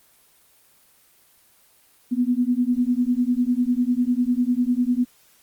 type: beating tone pair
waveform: sine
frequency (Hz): 241.6 / 251.6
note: B3 / B3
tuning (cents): -38 / +32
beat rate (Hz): 10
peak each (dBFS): -21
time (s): 2.11-5.05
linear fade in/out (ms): 20
effects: white hiss -57 dBFS RMS until 5.42 s + Opus 24 kbps